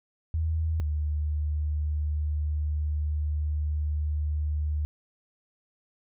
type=tone pair in turn; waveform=sine; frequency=80 / 75.27 Hz; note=D#2 / D2; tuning=+49 / +43 cents; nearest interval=minor second; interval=106 cents; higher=first; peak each=-24 / -25 dBFS; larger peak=first; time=0.34-0.8 / 0.8-4.85 s; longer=second; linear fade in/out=0 ms; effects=none